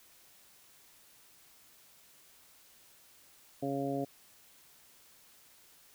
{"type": "harmonic tone", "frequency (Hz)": 138.59, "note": "C#3", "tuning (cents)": 0, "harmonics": [1, 2, 3, 4, 5], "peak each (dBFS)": [-41, -35, -39, -39, -39], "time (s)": [3.62, 4.05], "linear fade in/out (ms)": 10, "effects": ["white hiss -61 dBFS RMS until 5.94 s"]}